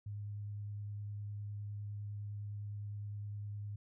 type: tone with vibrato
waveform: sine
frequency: 103.1 Hz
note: G#2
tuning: 12 cents flat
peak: -40 dBFS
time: 0.06-3.76 s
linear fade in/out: 5 ms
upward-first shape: square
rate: 9.8 Hz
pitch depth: 8 cents each way
effects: none